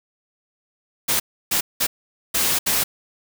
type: noise bursts at uneven times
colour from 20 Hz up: white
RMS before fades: -20 dBFS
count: 5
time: 1.08-1.2 / 1.51-1.61 / 1.8-1.87 / 2.34-2.59 / 2.66-2.84 s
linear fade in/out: 10 ms
effects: none